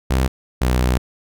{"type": "tone pair in turn", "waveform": "sawtooth", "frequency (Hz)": [65, 62.52], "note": ["C2", "B1"], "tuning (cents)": [-11, 22], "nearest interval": "minor second", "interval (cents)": 67, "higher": "first", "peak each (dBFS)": -11, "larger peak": "neither", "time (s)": [[0.1, 0.28], [0.61, 0.98]], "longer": "second", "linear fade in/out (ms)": 10, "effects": []}